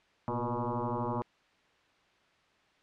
sine tone with frequency modulation, 366.1 Hz, F#4, 18 cents flat, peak -30 dBFS, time 0.28-1.22 s, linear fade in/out 0 ms, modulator 120 Hz, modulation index 6.1, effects white hiss -66 dBFS RMS until 2.82 s + low-pass 3000 Hz 12 dB/octave

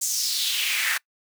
pink noise with high-pass filter sweep, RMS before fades -25 dBFS, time 0.01-0.98 s, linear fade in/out 10 ms, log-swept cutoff 7200 to 1600 Hz, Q 3.4, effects noise-tail reverb RT60 0.1 s tail -24 dB re dry

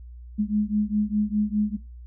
sine beating tone pair, 207.7 / 212.6 Hz, G#3 / G#3, 0 / +41 cents, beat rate 4.9 Hz, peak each -24 dBFS, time 0.38-1.77 s, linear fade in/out 20 ms, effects noise-tail reverb RT60 0.2 s tail -17 dB re dry + added 60 Hz sine -39 dBFS peak until 2.06 s

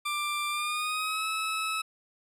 20% pulse tone with pitch glide, 1183 to 1297.5 Hz, D6 to E6, +12 to -28 cents, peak -24 dBFS, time 0.05-1.82 s, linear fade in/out 10 ms, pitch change +160 cents, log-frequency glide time 0.49-1.27 s, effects resampled to 32000 Hz

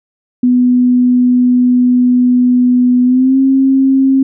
sine tone with pitch glide, 248.2 to 267.6 Hz, B3 to C4, +9 to +39 cents, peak -6 dBFS, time 0.43-4.23 s, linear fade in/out 5 ms, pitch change +130 cents, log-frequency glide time 3.04-3.38 s, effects none

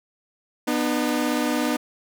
sawtooth tone pair together, 245.8 / 302.8 Hz, B3 / D#4, -8 / -47 cents, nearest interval major third, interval 361 cents, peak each -20 dBFS, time 0.67-1.77 s, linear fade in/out 10 ms, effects none

